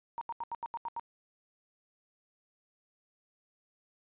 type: tone bursts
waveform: sine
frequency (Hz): 934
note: A#5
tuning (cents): +3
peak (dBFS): -34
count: 8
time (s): 0.18-0.996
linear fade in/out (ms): 0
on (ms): 32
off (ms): 80
effects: resampled to 8000 Hz